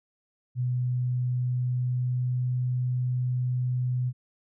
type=tone with pitch glide; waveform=sine; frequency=124.7 to 125.42 Hz; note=B2 to B2; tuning=+17 to +27 cents; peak=-24 dBFS; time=0.55-4.13 s; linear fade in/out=50 ms; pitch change=+10 cents; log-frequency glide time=1.32-2.55 s; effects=none